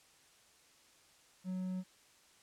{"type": "tone", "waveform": "triangle", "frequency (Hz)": 185, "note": "F#3", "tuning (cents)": 0, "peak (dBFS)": -34, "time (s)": [1.44, 1.84], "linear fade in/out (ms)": 50, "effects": ["white hiss -65 dBFS RMS until 2.42 s", "low-pass 9000 Hz 12 dB/octave"]}